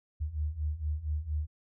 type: beating tone pair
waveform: sine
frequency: 73.42 / 77.72 Hz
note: D2 / D#2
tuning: 0 / -1 cents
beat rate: 4.3 Hz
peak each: -35 / -32 dBFS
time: 0.2-1.47 s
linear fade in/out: 20 ms
effects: none